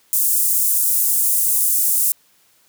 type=high-pass noise; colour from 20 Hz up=pink; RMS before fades=-17 dBFS; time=0.13-2.12 s; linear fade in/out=0 ms; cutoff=8800 Hz; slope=24 dB/octave; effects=white hiss -57 dBFS RMS until 2.68 s + high-pass 80 Hz 12 dB/octave